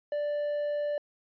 triangle tone, 587.3 Hz, D5, in tune, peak -26 dBFS, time 0.12-0.98 s, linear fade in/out 2 ms, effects resampled to 11025 Hz

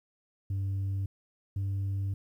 sine tone pair in turn, 97.4 / 97.96 Hz, G2 / G2, -11 / -1 cents, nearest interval unison, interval 10 cents, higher second, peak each -26 dBFS, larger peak neither, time 0.5-1.06 / 1.56-2.14 s, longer second, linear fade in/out 5 ms, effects tanh soft clip ceiling -28 dBFS + 11-bit

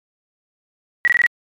sine tone bursts, 1919 Hz, A#6, 50 cents sharp, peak -10 dBFS, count 5, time 1.05-1.264 s, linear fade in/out 0 ms, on 26 ms, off 21 ms, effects MP3 96 kbps

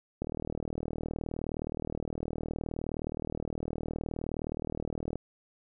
click train, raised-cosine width 2 ms, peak -21 dBFS, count 195, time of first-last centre 0.22-5.156 s, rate 39.3 Hz, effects none

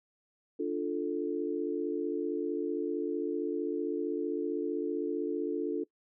sine chord, D minor, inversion none, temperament equal, 293.7 / 349.2 / 440 Hz, D4 / F4 / A4, 0 / 0 / 0 cents, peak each -34 dBFS, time 0.59-5.84 s, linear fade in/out 10 ms, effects noise-tail reverb RT60 0.1 s tail -21 dB re dry

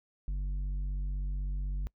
sine tone with tanh clipping, 48 Hz, G1, 36 cents flat, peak -32 dBFS, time 0.28-1.87 s, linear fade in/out 0 ms, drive 7 dB, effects noise-tail reverb RT60 0.1 s tail -24 dB re dry

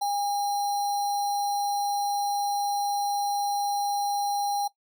sine tone with sample-and-hold, 812 Hz, G#5, 39 cents flat, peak -24 dBFS, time 0.01-4.68 s, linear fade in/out 10 ms, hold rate 4900 Hz, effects noise-tail reverb RT60 0.1 s tail -18 dB re dry

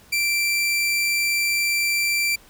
sawtooth tone, 2349 Hz, D7, in tune, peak -16 dBFS, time 0.12-2.36 s, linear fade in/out 10 ms, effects pink hiss -51 dBFS RMS until 2.49 s

